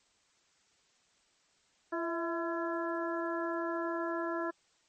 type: harmonic tone with a mistuned harmonic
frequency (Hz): 338.3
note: E4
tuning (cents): +45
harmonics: 1 / 2 / 3 / 4 / 5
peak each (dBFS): -35 / -38 / -40 / -41 / -42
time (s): 1.92-4.51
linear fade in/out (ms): 10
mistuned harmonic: 2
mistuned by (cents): -51
effects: white hiss -70 dBFS RMS until 4.88 s + MP3 32 kbps